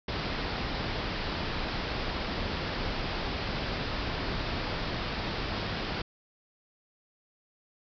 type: low-pass noise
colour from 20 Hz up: pink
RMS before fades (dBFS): -33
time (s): 0.08-6.02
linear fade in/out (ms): 5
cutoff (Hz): 5200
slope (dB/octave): 96
effects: none